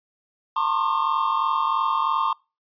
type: tone cluster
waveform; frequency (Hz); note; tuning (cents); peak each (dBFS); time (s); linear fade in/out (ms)
triangle; 904 / 1053 / 1096 / 1204; A5 / C6 / C#6 / D6; +47 / +11 / -20 / +43; -24; 0.56-2.33; 5
effects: noise-tail reverb RT60 0.3 s tail -26 dB re dry + resampled to 11025 Hz